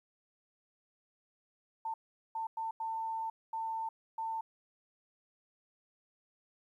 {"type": "tone bursts at uneven times", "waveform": "sine", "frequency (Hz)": 896, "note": "A5", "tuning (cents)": 31, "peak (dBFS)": -34, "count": 6, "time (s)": [[1.85, 1.94], [2.35, 2.47], [2.57, 2.71], [2.8, 3.3], [3.53, 3.89], [4.18, 4.41]], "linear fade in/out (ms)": 5, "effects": ["12-bit"]}